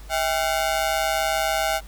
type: ring-modulated tone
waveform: sawtooth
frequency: 721 Hz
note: F#5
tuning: 45 cents flat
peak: -14 dBFS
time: 0.09-1.81 s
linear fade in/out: 50 ms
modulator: 73.7 Hz
effects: added 50 Hz sine -38 dBFS peak until 1.87 s + pink hiss -49 dBFS RMS until 1.87 s

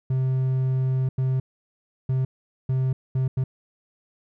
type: tone bursts at uneven times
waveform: triangle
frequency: 130.6 Hz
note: C3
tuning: 3 cents flat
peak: -18 dBFS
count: 6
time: 0.1-1.09 / 1.18-1.4 / 2.09-2.25 / 2.69-2.93 / 3.15-3.28 / 3.37-3.44 s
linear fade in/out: 5 ms
effects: none

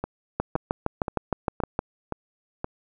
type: two click trains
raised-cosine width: 1 ms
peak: -14 / -9 dBFS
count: 6 / 10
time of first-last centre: 0.04-2.644 / 0.4-1.791 s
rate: 1.92 / 6.47 Hz
effects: none

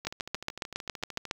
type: two click trains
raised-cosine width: 0.2 ms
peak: -13 / -22 dBFS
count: 10 / 17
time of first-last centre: 0.07-1.311 / 0.05-1.253 s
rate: 7.25 / 13.3 Hz
effects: 7-bit

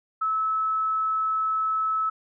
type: tone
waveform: sine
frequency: 1300 Hz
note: E6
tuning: 24 cents flat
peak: -22 dBFS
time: 0.21-2.1 s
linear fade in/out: 10 ms
effects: none

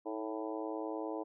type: harmonic tone with a mistuned harmonic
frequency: 110 Hz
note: A2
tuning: in tune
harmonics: 3 / 4 / 5 / 6 / 7 / 8 / 9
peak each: -40 / -42 / -44 / -46 / -47 / -48 / -49 dBFS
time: 0.05-1.24 s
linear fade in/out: 20 ms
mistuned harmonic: 3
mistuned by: -51 cents
effects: none

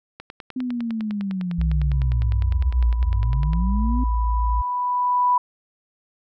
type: click train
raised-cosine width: 0.3 ms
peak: -20 dBFS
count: 34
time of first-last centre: 0.2-3.533 s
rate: 9.9 Hz
type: linear two-way sweep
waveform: sine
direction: down then up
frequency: 257.7 to 51.91 to 257.7 Hz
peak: -23 dBFS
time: 0.56-4.04 s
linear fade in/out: 5 ms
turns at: 2.93 s
type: tone with pitch glide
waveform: sine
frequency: 62 to 56.53 Hz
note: B1 to A1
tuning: +7 to +48 cents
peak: -18 dBFS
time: 1.58-4.62 s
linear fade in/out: 10 ms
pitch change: -159 cents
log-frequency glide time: 2.59-3.16 s
type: tone with exponential growth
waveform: sine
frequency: 987.8 Hz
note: B5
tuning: in tune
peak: -14 dBFS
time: 1.93-5.38 s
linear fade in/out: 5 ms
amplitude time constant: 750 ms
effects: none

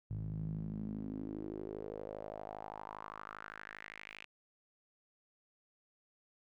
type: tone with band-pass filter sweep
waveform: sawtooth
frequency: 52.5 Hz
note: G#1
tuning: 19 cents sharp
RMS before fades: -44 dBFS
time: 0.1-4.25 s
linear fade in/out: 10 ms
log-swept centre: 120 to 2600 Hz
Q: 4.2
effects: none

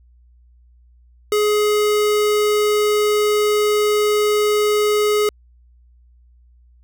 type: tone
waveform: square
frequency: 420 Hz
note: G#4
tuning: 19 cents sharp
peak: -15 dBFS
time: 1.32-5.29 s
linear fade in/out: 2 ms
effects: added 60 Hz sine -48 dBFS peak until 6.83 s

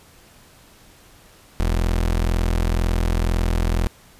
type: tone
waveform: 30% pulse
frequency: 42.01 Hz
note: E1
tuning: 34 cents sharp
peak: -15 dBFS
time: 1.6-3.87 s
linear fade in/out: 0 ms
effects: pink hiss -50 dBFS RMS until 4.19 s + resampled to 32000 Hz

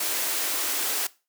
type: high-pass noise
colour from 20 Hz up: white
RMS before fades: -27 dBFS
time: 0-1.07 s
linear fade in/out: 5 ms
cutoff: 260 Hz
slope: 96 dB/octave
effects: noise-tail reverb RT60 0.3 s tail -20 dB re dry

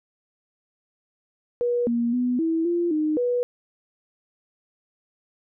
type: tone with pitch steps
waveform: sine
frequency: 482.6 / 235.9 / 247.8 / 326 / 345.1 / 307.3 / 489 Hz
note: B4 / A#3 / B3 / E4 / F4 / D#4 / B4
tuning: -40 / +21 / +6 / -19 / -21 / -21 / -17 cents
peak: -20 dBFS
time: 1.61-3.43 s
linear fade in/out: 0 ms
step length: 260 ms
effects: none

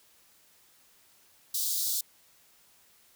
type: high-pass noise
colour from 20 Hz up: white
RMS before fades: -30 dBFS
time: 1.54-2.01 s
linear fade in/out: 5 ms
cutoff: 3700 Hz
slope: 48 dB/octave
effects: white hiss -62 dBFS RMS until 3.15 s

